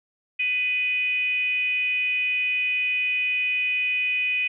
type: tone with frequency modulation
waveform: sine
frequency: 2489 Hz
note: D#7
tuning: in tune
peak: -21 dBFS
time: 0.39-4.48 s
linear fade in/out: 10 ms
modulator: 486 Hz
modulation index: 0.4
effects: none